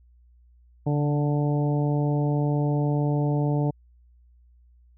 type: harmonic tone with a mistuned harmonic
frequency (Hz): 146.83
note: D3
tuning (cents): 0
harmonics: 1 / 2 / 3 / 4 / 5 / 6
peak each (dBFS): -22 / -28 / -32 / -34 / -36 / -38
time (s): 0.86-3.71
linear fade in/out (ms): 10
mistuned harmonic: 1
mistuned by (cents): -22
effects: added 60 Hz sine -53 dBFS peak until 4.97 s